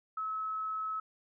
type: tone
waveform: sine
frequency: 1292 Hz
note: E6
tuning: 35 cents flat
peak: -33 dBFS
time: 0.17-1 s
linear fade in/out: 5 ms
effects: none